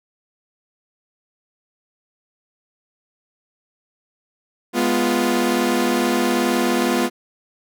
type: chord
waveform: sawtooth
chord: F diminished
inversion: first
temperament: equal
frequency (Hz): 207.7 / 246.9 / 349.2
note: Ab3 / Cb4 / F4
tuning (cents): 0 / 0 / 0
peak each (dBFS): -20 / -16 / -17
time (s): 4.73-7.1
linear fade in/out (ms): 50
effects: none